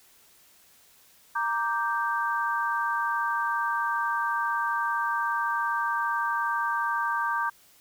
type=chord; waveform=sine; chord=G minor; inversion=first; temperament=equal; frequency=932.3 / 1174.7 / 1568 Hz; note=Bb5 / D6 / G6; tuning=0 / 0 / 0 cents; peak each=-29 dBFS; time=1.35-7.5 s; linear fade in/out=10 ms; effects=white hiss -58 dBFS RMS until 7.8 s

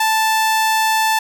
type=tone; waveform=sawtooth; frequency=880 Hz; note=A5; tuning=in tune; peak=-10 dBFS; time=0-1.19 s; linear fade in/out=5 ms; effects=none

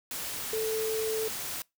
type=tone in noise; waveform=sine; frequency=440 Hz; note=A4; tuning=in tune; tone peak=-28 dBFS; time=0.53-1.28 s; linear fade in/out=2 ms; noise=white; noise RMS=-36 dBFS; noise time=0.11-1.62 s; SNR=+5 dB; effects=noise-tail reverb RT60 0.2 s tail -24 dB re dry

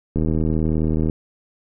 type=click train; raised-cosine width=3 ms; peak=-9 dBFS; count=75; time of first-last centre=0.16-1.098 s; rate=78.9 Hz; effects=none

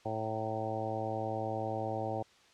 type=harmonic tone with a mistuned harmonic; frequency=110 Hz; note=A2; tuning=in tune; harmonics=1 / 2 / 3 / 4 / 5 / 6 / 7 / 8; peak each=-40 / -45 / -42 / -43 / -39 / -42 / -38 / -47 dBFS; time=0.05-2.23 s; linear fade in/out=10 ms; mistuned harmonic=8; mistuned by=+77 cents; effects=white hiss -62 dBFS RMS until 2.53 s + low-pass 5000 Hz 12 dB/octave

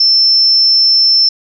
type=tone; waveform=sine; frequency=5330 Hz; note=E8; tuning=18 cents sharp; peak=-6 dBFS; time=0-1.29 s; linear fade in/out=5 ms; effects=none

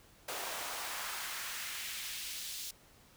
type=noise with high-pass filter sweep; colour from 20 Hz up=pink; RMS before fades=-41 dBFS; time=0.28-2.71 s; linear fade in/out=5 ms; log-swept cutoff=540 to 4300 Hz; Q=1.1; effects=pink hiss -62 dBFS RMS until 3.16 s

